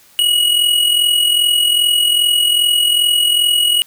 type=tone with amplitude modulation; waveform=square; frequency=2907 Hz; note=F#7; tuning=31 cents flat; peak=-9 dBFS; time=0.19-3.82 s; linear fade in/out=0 ms; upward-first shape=sine; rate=42.5 Hz; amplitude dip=55%; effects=white hiss -48 dBFS RMS until 3.86 s